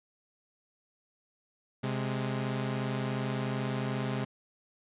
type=tone pair together; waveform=sawtooth; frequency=130.81 / 207.6 Hz; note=C3 / G#3; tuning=0 / 0 cents; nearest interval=minor sixth; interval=800 cents; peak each=-28 / -31 dBFS; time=1.83-4.25 s; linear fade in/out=10 ms; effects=resampled to 8000 Hz